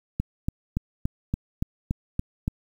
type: click train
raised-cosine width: 5 ms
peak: -12 dBFS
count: 9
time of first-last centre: 0.2-2.479 s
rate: 3.51 Hz
effects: 8-bit